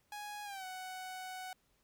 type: tone with pitch glide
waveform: sawtooth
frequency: 830.6 to 744.3 Hz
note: G#5 to F#5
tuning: 0 to +10 cents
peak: -39 dBFS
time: 0.12-1.53 s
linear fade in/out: 2 ms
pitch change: -190 cents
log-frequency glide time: 0.44-0.65 s
effects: pink hiss -75 dBFS RMS until 1.83 s